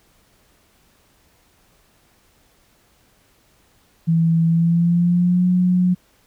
sine tone with pitch glide, 164.81 to 180.77 Hz, E3 to F#3, 0 to -40 cents, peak -13 dBFS, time 4.07-5.95 s, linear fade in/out 20 ms, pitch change +160 cents, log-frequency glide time 4.46-5.46 s, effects pink hiss -58 dBFS RMS until 6.26 s

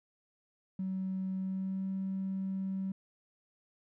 triangle tone with pitch glide, 189 to 191.64 Hz, F#3 to G3, +37 to -39 cents, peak -29 dBFS, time 0.79-2.92 s, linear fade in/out 5 ms, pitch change +24 cents, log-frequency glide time 1.37-1.88 s, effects tanh soft clip ceiling -30 dBFS

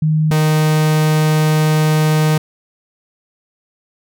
sine / 45% pulse tone pair in turn, 155.56 / 154.79 Hz, D#3 / D#3, 0 / -9 cents, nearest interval unison, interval 9 cents, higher first, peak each -11 dBFS, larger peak neither, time 0.02-0.31 / 0.31-2.38 s, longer second, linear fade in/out 5 ms, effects none

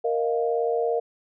sine chord, Bb suspended fourth, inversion none, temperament just, 466.2 / 621.6 / 699.2 Hz, Bb4 / Eb5 / F5, 0 / -2 / +2 cents, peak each -23 / -29 / -28 dBFS, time 0.04-1 s, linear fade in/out 10 ms, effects none

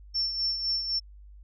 sine tone with tremolo, 5410 Hz, E8, 44 cents sharp, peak -24 dBFS, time 0.14-1 s, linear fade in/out 20 ms, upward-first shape sine, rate 3.9 Hz, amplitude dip 55%, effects added 50 Hz sine -46 dBFS peak until 1.43 s

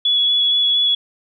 sine tone with vibrato, 3390 Hz, G#7, 35 cents sharp, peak -13 dBFS, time 0.05-0.95 s, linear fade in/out 5 ms, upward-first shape square, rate 4.3 Hz, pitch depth 9 cents each way, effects none

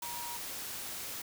sine tone in noise, 952 Hz, A#5, 36 cents sharp, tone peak -42 dBFS, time 0.02-0.37 s, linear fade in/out 5 ms, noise white, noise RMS -41 dBFS, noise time 0.02-1.22 s, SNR -4 dB, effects none

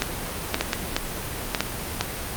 clicks, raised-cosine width 0.2 ms, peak -3 dBFS, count 8, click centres 0.021 / 0.544 / 0.61 / 0.732 / 0.965 / 1.548 / 1.606 / 2.01 s, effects pink hiss -31 dBFS RMS until 2.36 s + Opus 32 kbps

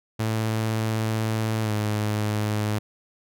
sawtooth tone with pitch glide, 110.5 to 106.06 Hz, A2 to G#2, +8 to +37 cents, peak -19 dBFS, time 0.19-2.79 s, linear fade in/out 10 ms, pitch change -71 cents, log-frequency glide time 1.62-1.72 s, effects none

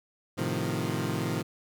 20% pulse chord, F dominant seventh, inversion first, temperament equal, 110 / 130.81 / 155.56 / 174.61 Hz, A2 / C3 / Eb3 / F3, 0 / 0 / 0 / 0 cents, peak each -29 dBFS, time 0.37-1.43 s, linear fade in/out 20 ms, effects none

